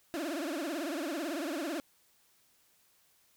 30% pulse tone with vibrato, 311.1 Hz, D#4, in tune, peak -31 dBFS, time 0.14-1.8 s, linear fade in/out 0 ms, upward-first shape triangle, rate 18 Hz, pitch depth 260 cents each way, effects white hiss -68 dBFS RMS until 3.36 s

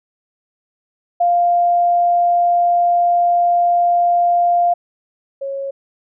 sine tone pair in turn, 698.5 / 548.7 Hz, F5 / C#5, 0 / -18 cents, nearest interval major third, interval 418 cents, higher first, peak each -11 / -21 dBFS, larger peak first, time 1.2-4.74 / 5.41-5.71 s, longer first, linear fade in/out 10 ms, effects none

